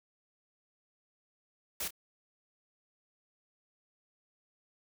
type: noise with echo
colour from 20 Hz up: white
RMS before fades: -36 dBFS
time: 1.8-1.88 s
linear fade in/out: 5 ms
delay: 28 ms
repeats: 1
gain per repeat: -12 dB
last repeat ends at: 1.908 s
effects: none